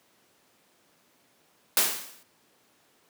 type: noise with exponential decay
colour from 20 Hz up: white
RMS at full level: -19 dBFS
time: 1.77-2.23 s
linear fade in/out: 1 ms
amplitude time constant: 100 ms
effects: pink hiss -64 dBFS RMS until 3.09 s + high-pass 200 Hz 12 dB/octave